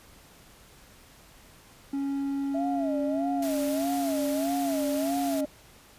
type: tone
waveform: triangle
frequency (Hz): 277.2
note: C#4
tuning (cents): 0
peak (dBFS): -25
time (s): 1.93-5.45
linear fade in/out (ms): 5
type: tone with vibrato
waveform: sine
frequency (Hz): 649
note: E5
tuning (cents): -27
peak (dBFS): -29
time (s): 2.54-5.46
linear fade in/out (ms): 10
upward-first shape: sine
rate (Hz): 1.6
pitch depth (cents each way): 170
type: noise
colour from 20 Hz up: white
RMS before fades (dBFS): -39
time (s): 3.42-5.41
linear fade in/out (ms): 5
effects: pink hiss -54 dBFS RMS until 5.98 s + resampled to 32000 Hz